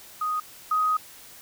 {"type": "tone pair in turn", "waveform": "sine", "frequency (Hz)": [1244.5, 1253.9], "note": ["D#6", "D#6"], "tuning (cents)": [0, 13], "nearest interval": "unison", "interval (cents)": 13, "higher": "second", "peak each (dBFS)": [-24, -20], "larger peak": "second", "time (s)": [[0.21, 0.4], [0.71, 0.97]], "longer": "second", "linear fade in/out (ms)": 5, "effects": ["white hiss -47 dBFS RMS until 1.41 s"]}